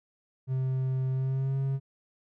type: tone with pitch glide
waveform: triangle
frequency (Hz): 130.81 to 135.58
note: C3 to C#3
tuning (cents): 0 to -38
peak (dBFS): -24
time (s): 0.47-1.8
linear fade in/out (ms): 50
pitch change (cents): +62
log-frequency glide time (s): 1.11-1.58
effects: none